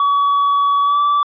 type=tone with pitch glide; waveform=triangle; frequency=1134 to 1158.5 Hz; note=C#6 to D6; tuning=+39 to -24 cents; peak=-10 dBFS; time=0-1.23 s; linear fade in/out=2 ms; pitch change=+37 cents; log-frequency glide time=0.83-0.99 s; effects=resampled to 11025 Hz